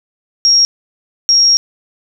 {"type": "tone bursts at uneven times", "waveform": "sine", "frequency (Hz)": 5588, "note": "F8", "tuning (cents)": 0, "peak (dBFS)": -6, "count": 2, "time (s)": [[0.45, 0.65], [1.29, 1.57]], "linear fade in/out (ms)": 0, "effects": []}